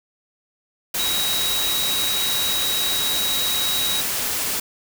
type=tone in noise; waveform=sine; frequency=3831 Hz; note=A#7; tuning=47 cents sharp; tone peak=-22 dBFS; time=0.99-4.01 s; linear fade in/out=5 ms; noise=white; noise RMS=-24 dBFS; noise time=0.94-4.6 s; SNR=-1 dB; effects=none